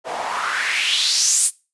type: noise with band-pass filter sweep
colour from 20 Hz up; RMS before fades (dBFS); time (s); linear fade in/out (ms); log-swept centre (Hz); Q
white; -20; 0.04-1.51; 50; 570 to 9600; 3.4
effects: noise-tail reverb RT60 0.3 s tail -22 dB re dry + resampled to 24000 Hz